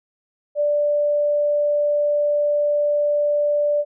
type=tone; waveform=sine; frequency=587.3 Hz; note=D5; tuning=in tune; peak=-16 dBFS; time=0.55-3.85 s; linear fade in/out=50 ms; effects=none